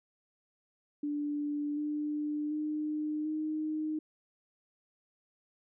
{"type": "tone with pitch steps", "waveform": "sine", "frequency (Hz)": [293, 298.3, 303.7, 309.2], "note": ["D4", "D4", "D#4", "D#4"], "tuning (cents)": [-4, 27, -42, -11], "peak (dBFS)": -31, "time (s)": [1.03, 3.99], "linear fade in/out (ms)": 5, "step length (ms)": 740, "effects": []}